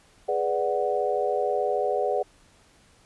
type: chord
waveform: sine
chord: G# half-diminished seventh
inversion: none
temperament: equal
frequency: 415.3 / 493.9 / 587.3 / 740 Hz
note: G#4 / B4 / D5 / F#5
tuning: 0 / 0 / 0 / 0 cents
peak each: -28 dBFS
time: 0.28-2.23 s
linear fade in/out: 10 ms
effects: pink hiss -58 dBFS RMS until 3.05 s + resampled to 24000 Hz